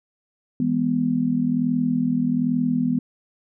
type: chord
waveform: sine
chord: E major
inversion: none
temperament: just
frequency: 164.81 / 206 / 247.2 Hz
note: E3 / G#3 / B3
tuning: 0 / -14 / +2 cents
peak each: -26 / -26 / -20 dBFS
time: 0.6-2.99 s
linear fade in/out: 2 ms
effects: none